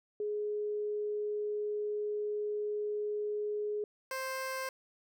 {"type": "tone pair in turn", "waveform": ["sine", "15% pulse"], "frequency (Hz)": [418.6, 525.3], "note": ["G#4", "C5"], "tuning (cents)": [14, 7], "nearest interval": "major third", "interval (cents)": 393, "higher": "second", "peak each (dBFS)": [-32, -29], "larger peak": "second", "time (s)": [[0.2, 3.84], [4.11, 4.69]], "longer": "first", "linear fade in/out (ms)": 2, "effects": []}